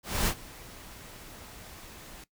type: noise with ADSR envelope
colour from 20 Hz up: pink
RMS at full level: -26 dBFS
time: 0.03-2.24 s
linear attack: 240 ms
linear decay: 72 ms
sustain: -21 dB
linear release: 3 ms
effects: noise-tail reverb RT60 0.1 s tail -18 dB re dry